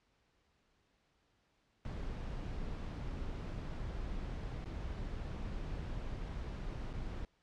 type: noise with dropouts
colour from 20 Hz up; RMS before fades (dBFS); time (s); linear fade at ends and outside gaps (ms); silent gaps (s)
brown; -41; 1.85-7.25; 1; 4.644-4.657 / 6.931-6.936
effects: pink hiss -75 dBFS RMS until 7.42 s + low-pass 5000 Hz 12 dB/octave